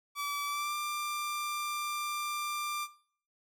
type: tone with pitch glide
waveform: sawtooth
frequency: 1152 to 1187.8 Hz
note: D6 to D6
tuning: -34 to +19 cents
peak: -29 dBFS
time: 0.15-2.88 s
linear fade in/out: 50 ms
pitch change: +53 cents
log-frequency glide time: 0.45-0.75 s
effects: noise-tail reverb RT60 0.5 s tail -18 dB re dry